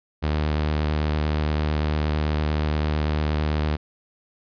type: tone with vibrato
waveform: sawtooth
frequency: 76 Hz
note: D#2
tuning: 40 cents flat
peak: -17 dBFS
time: 0.22-3.77 s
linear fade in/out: 20 ms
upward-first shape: sine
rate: 8.8 Hz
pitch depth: 18 cents each way
effects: resampled to 11025 Hz